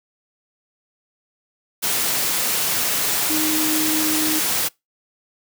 sine tone in noise, 311.1 Hz, D#4, in tune, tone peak -22 dBFS, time 3.29-4.4 s, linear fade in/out 20 ms, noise white, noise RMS -21 dBFS, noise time 1.82-4.69 s, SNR -4 dB, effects noise-tail reverb RT60 0.2 s tail -25 dB re dry + high-pass 100 Hz 12 dB/octave

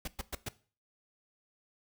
pink noise bursts, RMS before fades -37 dBFS, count 4, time 0.05-0.488 s, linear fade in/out 5 ms, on 27 ms, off 110 ms, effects noise-tail reverb RT60 0.4 s tail -18 dB re dry

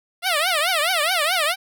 10% pulse tone with vibrato, 668 Hz, E5, 23 cents sharp, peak -10 dBFS, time 0.22-1.56 s, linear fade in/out 50 ms, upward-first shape triangle, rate 4.7 Hz, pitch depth 270 cents each way, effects none

